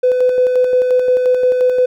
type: tone with tremolo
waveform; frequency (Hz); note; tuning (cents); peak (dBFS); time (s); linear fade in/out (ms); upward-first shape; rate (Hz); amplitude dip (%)
triangle; 503; B4; +32; -5; 0.03-1.86; 10; square; 5.7; 45
effects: tanh soft clip ceiling -6 dBFS